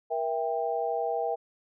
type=chord; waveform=sine; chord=E diminished; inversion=second; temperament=just; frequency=474.7 / 659.3 / 791.1 Hz; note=Bb4 / E5 / G5; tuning=+31 / 0 / +16 cents; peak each=-31 dBFS; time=0.1-1.36 s; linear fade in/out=20 ms; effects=none